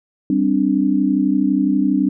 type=chord; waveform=sine; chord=G suspended fourth; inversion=none; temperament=equal; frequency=196 / 261.6 / 293.7 Hz; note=G3 / C4 / D4; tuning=0 / 0 / 0 cents; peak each=-19 / -18 / -17 dBFS; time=0.3-2.09 s; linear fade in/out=2 ms; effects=none